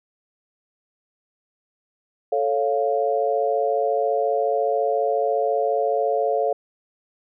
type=chord; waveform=sine; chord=A augmented; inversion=none; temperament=equal; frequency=440 / 554.4 / 698.5 Hz; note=A4 / C#5 / E#5; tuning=0 / 0 / 0 cents; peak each=-23 dBFS; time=2.32-6.53 s; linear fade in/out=5 ms; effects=none